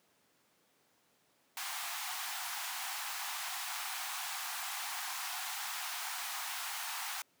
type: high-pass noise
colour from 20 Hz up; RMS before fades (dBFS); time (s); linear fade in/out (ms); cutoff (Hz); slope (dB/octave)
pink; -40; 1.57-7.22; 2; 720; 96
effects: pink hiss -71 dBFS RMS until 7.4 s + high-pass 200 Hz 12 dB/octave